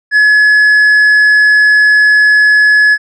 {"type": "tone with tanh clipping", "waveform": "sine", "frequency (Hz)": 1700, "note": "G#6", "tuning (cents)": 40, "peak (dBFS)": -5, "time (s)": [0.11, 2.98], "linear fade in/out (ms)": 50, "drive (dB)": 4, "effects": []}